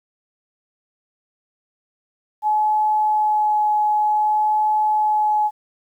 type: tone with vibrato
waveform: sine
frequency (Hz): 850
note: G#5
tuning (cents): +40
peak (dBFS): -15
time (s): 2.42-5.51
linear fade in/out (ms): 50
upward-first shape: sine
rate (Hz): 0.54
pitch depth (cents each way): 9
effects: 9-bit